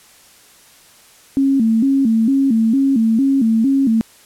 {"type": "tone with vibrato", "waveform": "sine", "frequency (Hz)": 247.2, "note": "B3", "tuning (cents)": 2, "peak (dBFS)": -11, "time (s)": [1.37, 4.01], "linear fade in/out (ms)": 0, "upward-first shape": "square", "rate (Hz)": 2.2, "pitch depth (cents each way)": 170, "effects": ["white hiss -47 dBFS RMS until 4.25 s", "low-pass 12000 Hz 12 dB/octave"]}